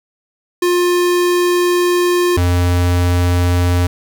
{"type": "tone pair in turn", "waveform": "square", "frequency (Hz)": [354, 88.5], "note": ["F4", "F2"], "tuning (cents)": [23, 23], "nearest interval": "2 octaves", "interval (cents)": 2400, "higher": "first", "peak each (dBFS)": -12, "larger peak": "neither", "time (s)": [[0.62, 2.37], [2.37, 3.87]], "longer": "first", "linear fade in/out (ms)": 5, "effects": ["9-bit"]}